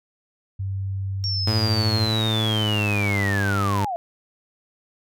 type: tone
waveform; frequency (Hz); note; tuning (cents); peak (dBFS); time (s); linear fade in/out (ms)
sine; 96.9; G2; -20; -24; 0.59-2.08; 10
type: linear sweep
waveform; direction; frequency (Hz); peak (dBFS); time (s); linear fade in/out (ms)
sine; down; 5540 to 659.3; -24; 1.24-3.96; 0
type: tone with pitch glide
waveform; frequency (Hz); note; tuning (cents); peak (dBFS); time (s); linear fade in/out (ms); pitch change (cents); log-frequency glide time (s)
sawtooth; 110 to 99.71; A2 to G2; 0 to +30; -17; 1.47-3.85; 5; -170; 2.41-3.21
effects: none